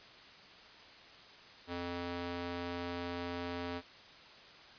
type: tone with high-pass filter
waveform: square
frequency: 87.31 Hz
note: F2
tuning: in tune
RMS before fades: -40 dBFS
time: 1.67-3.82 s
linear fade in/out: 50 ms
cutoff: 240 Hz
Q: 0.72
effects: white hiss -55 dBFS RMS until 4.78 s + resampled to 11025 Hz